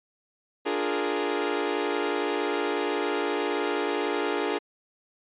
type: chord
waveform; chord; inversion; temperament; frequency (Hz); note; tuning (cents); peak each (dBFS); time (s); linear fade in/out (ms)
sawtooth; Bb dominant seventh; first; equal; 293.7 / 349.2 / 415.3 / 466.2; D4 / F4 / Ab4 / Bb4; 0 / 0 / 0 / 0; -28 / -28 / -25 / -28; 0.65-4.59; 20
effects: resampled to 8000 Hz